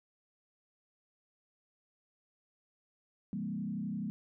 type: tone with frequency modulation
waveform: sine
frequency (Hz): 204.3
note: G#3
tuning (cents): -28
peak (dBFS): -34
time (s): 3.33-4.1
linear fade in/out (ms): 0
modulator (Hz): 31.8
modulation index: 1.3
effects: none